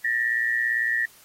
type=tone pair together; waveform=sine; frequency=1782.2 / 1900 Hz; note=A6 / A#6; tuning=+22 / +33 cents; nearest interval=minor second; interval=111 cents; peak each=-24 dBFS; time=0.04-1.06 s; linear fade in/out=10 ms; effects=white hiss -53 dBFS RMS until 1.24 s + AAC 48 kbps